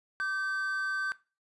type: tone pair together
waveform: triangle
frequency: 1172 / 1544.7 Hz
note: D6 / G6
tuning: -4 / -26 cents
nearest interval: perfect fourth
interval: 478 cents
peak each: -37 / -28 dBFS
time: 0.2-1.12 s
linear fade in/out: 0 ms
effects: noise-tail reverb RT60 0.3 s tail -18 dB re dry + resampled to 24000 Hz